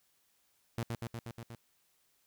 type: tone with echo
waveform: sawtooth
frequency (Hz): 116.54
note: A#2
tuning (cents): 0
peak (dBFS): -29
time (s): 0.78-0.83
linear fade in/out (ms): 0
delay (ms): 120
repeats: 6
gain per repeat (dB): -2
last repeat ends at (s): 1.55
effects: white hiss -73 dBFS RMS until 2.26 s